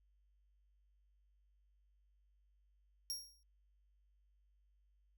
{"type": "tone with exponential decay", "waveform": "sawtooth", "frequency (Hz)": 5588, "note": "F8", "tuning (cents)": 0, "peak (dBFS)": -34, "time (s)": [3.1, 3.43], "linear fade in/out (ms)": 0, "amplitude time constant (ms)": 70, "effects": ["added 50 Hz sine -70 dBFS peak until 5.17 s"]}